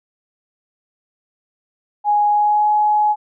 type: tone with pitch glide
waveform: sine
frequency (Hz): 830.6 to 842.7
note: G#5 to G#5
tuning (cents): 0 to +25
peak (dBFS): -12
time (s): 2.04-3.16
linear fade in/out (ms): 50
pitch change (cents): +25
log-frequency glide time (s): 2.29-2.69
effects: none